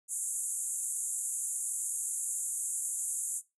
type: band-pass noise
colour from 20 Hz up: white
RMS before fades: -35 dBFS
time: 0.08-3.42 s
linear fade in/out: 50 ms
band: 6800 to 11000 Hz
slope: 96 dB/octave
effects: noise-tail reverb RT60 0.2 s tail -17 dB re dry